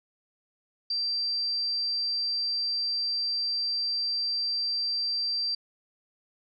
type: tone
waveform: sine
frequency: 4700 Hz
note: D8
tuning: 1 cent sharp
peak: -26 dBFS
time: 0.9-5.55 s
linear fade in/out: 5 ms
effects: none